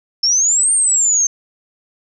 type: exponential two-way sweep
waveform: sine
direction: up then down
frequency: 5300 to 8870 to 6270 Hz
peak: -11 dBFS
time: 0.23-1.27 s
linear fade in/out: 5 ms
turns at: 0.72 s
effects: none